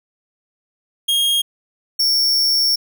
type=tone pair in turn; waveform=45% pulse; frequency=3252 / 5469 Hz; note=G#7 / F8; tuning=-37 / -37 cents; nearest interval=major sixth; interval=900 cents; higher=second; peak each=-14 / -14 dBFS; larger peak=neither; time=1.08-1.42 / 1.99-2.76 s; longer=second; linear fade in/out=10 ms; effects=none